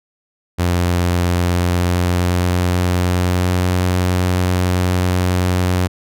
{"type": "tone with pitch glide", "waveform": "sawtooth", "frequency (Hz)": [88, 90.74], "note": ["F2", "F#2"], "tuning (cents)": [14, -33], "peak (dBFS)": -10, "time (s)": [0.58, 5.88], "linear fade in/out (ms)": 20, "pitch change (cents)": 53, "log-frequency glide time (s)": [1.32, 3.82], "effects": []}